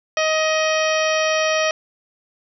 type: harmonic tone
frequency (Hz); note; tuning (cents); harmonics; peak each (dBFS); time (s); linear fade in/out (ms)
628; D#5; +16; 1 / 2 / 3 / 4 / 5 / 6 / 7 / 8 / 9; -19 / -25 / -25 / -25 / -28 / -37 / -36 / -36 / -29; 0.17-1.71; 2
effects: none